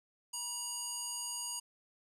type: tone with band-pass filter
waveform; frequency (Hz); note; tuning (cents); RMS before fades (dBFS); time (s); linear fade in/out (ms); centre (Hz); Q
square; 960; B5; -49; -40; 0.33-1.6; 10; 8000; 2.5
effects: none